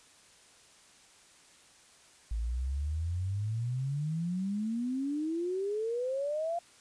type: exponential sweep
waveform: sine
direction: up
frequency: 53.3 to 698.5 Hz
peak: -30 dBFS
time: 2.31-6.59 s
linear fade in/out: 5 ms
effects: white hiss -59 dBFS RMS until 6.8 s + resampled to 22050 Hz